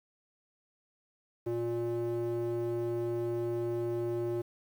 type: tone with band-pass filter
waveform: square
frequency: 117.9 Hz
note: A#2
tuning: 20 cents sharp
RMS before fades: -33 dBFS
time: 1.46-4.42 s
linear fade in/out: 10 ms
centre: 380 Hz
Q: 2.5
effects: 10-bit